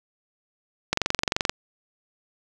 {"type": "click train", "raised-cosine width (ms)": 0.2, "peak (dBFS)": -4, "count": 14, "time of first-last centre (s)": [0.93, 1.495], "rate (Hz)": 23, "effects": []}